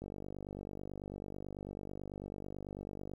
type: click train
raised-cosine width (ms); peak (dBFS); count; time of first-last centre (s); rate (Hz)
2; -30; 154; 0.02-3.136; 49.1
effects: 11-bit